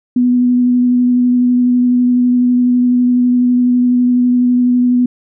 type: tone with vibrato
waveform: sine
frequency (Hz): 246.9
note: B3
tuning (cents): 0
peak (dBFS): -8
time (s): 0.16-5.06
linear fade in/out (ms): 5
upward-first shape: sine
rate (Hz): 12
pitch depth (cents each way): 12
effects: none